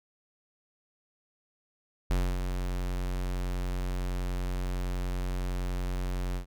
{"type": "tone with ADSR envelope", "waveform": "square", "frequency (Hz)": 45.35, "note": "F#1", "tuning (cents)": -34, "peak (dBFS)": -24, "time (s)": [2.1, 6.46], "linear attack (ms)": 8, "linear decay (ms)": 260, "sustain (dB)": -6, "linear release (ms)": 100, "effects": []}